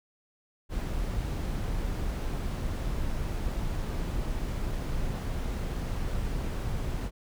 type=noise; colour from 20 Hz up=brown; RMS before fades=-31 dBFS; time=0.69-7.11 s; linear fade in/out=50 ms; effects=none